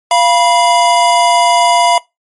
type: tone pair together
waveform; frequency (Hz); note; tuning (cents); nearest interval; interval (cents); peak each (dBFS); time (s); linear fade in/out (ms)
square; 692 / 974.1; F5 / B5; -16 / -24; tritone; 592; -11; 0.11-1.98; 2
effects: noise-tail reverb RT60 0.2 s tail -23 dB re dry + MP3 48 kbps